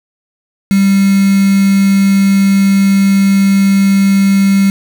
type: tone with quantisation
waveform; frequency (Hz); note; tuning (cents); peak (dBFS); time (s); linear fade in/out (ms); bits
sine; 196; G3; 0; -6; 0.71-4.7; 0; 3
effects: none